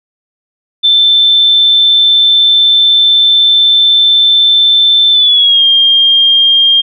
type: tone with pitch glide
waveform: sine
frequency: 3542 to 3211 Hz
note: A7 to G7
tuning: +11 to +41 cents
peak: -4 dBFS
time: 0.83-6.82 s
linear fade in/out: 20 ms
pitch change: -170 cents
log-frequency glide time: 5.12-5.64 s
effects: none